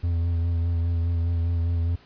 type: tone with vibrato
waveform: triangle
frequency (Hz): 84.7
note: E2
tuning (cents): +48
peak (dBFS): -19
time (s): 0.03-1.96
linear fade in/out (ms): 10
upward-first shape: sine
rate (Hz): 4.9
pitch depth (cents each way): 26
effects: pink hiss -54 dBFS RMS until 2.05 s + resampled to 11025 Hz